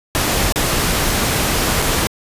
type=noise with dropouts; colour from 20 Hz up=pink; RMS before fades=-17 dBFS; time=0.15-2.07 s; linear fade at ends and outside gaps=0 ms; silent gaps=0.523-0.559 / 1.819-1.823 s; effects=resampled to 32000 Hz